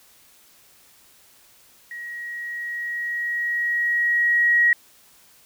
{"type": "tone with level ramp", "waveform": "sine", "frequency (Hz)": 1900, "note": "A#6", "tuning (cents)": 33, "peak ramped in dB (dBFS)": [-32, -13], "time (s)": [1.91, 4.73], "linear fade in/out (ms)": 2, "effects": ["white hiss -54 dBFS RMS until 5.45 s"]}